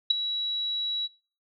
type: tone with ADSR envelope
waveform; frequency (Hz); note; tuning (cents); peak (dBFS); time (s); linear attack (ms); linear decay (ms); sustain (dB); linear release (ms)
sine; 3900; B7; -23; -14; 0.1-1.08; 8; 10; -13; 29
effects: noise-tail reverb RT60 0.4 s tail -23 dB re dry